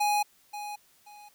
square tone with echo, 830.6 Hz, G#5, in tune, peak -24 dBFS, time 0-0.23 s, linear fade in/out 10 ms, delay 530 ms, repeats 2, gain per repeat -12 dB, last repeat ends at 1.29 s, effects white hiss -63 dBFS RMS until 1.34 s

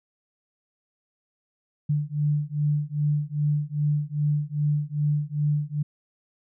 sine beating tone pair, 146.83 / 149.33 Hz, D3 / D3, 0 / +29 cents, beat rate 2.5 Hz, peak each -25 dBFS, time 1.89-5.83 s, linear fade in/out 10 ms, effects none

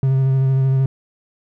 triangle tone with vibrato, 133.4 Hz, C3, 34 cents sharp, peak -11 dBFS, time 0.03-0.86 s, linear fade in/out 2 ms, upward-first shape square, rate 13 Hz, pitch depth 14 cents each way, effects none

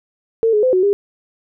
sine tone with pitch steps, 452.3 / 421.3 / 512 / 369.7 / 403.6 Hz, A4 / G#4 / C5 / F#4 / G#4, +48 / +25 / -38 / -1 / -49 cents, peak -11 dBFS, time 0.43-0.93 s, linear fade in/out 0 ms, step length 100 ms, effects none

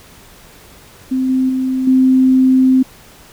sine tone with level steps, 260 Hz, C4, 11 cents flat, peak -13 / -11 / -14 / -7 dBFS, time 1.11-2.83 s, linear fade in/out 10 ms, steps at 1.29 / 1.49 / 1.87 s, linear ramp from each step 5 ms, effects pink hiss -42 dBFS RMS until 3.32 s

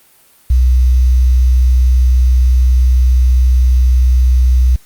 sine tone with quantisation, 62.6 Hz, B1, 24 cents sharp, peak -6 dBFS, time 0.5-4.76 s, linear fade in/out 5 ms, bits 6, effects white hiss -48 dBFS RMS until 4.85 s + Opus 32 kbps

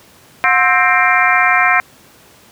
harmonic tone with a mistuned harmonic, 263.5 Hz, C4, 12 cents sharp, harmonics 3 / 4 / 5 / 6 / 7 / 8 / 9, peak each -17 / -17 / -17 / -17 / -17 / -17 / -17 dBFS, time 0.44-1.8 s, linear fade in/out 0 ms, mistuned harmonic 3, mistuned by -150 cents, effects pink hiss -45 dBFS RMS until 2.51 s + high-pass 100 Hz 12 dB/octave

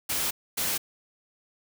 white noise bursts at uneven times, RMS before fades -28 dBFS, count 2, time 0.09-0.31 / 0.57-0.78 s, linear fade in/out 10 ms, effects none

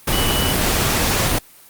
sine tone in noise, 2960 Hz, F#7, in tune, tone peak -22 dBFS, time 0.12-0.53 s, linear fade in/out 10 ms, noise pink, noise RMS -18 dBFS, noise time 0.07-1.39 s, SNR -7 dB, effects white hiss -46 dBFS RMS until 1.69 s + Opus 32 kbps

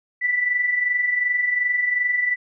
sine tone pair together, 1952.8 / 1975.5 Hz, B6 / B6, -20 / 0 cents, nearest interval unison, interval 20 cents, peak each -27 / -19 dBFS, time 0.21-2.36 s, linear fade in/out 20 ms, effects none

